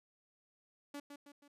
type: tone with echo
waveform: sawtooth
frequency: 287 Hz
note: D4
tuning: 40 cents flat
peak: -39 dBFS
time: 0.94-1 s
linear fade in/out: 5 ms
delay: 160 ms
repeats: 3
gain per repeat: -6 dB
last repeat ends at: 1.48 s
effects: resampled to 32000 Hz